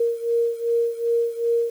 sine beating tone pair, 466.2 / 468.8 Hz, A#4 / A#4, 0 / +10 cents, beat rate 2.6 Hz, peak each -21 / -24 dBFS, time 0-1.7 s, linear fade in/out 5 ms, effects 8-bit

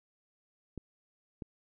clicks, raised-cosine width 3 ms, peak -27 dBFS, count 2, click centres 0.777 / 1.422 s, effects none

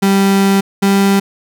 35% pulse tone pair in turn, 196 / 197.25 Hz, G3 / G3, 0 / +11 cents, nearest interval unison, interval 11 cents, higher second, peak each -7 dBFS, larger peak neither, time 0.02-0.61 / 0.82-1.2 s, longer first, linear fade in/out 10 ms, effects none

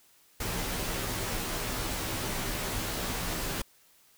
pink noise with comb filter, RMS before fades -33 dBFS, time 0.4-3.62 s, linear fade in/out 5 ms, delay 14 ms, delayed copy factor -0.65, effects white hiss -62 dBFS RMS until 4.17 s

